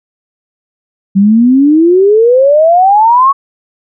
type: exponential sweep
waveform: sine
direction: up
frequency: 190.3 to 1125 Hz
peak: -3 dBFS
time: 1.15-3.33 s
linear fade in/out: 20 ms
effects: none